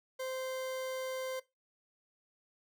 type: tone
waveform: 40% pulse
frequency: 520 Hz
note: C5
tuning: 11 cents flat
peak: -36 dBFS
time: 0.19-1.4 s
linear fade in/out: 10 ms
effects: noise-tail reverb RT60 0.2 s tail -18 dB re dry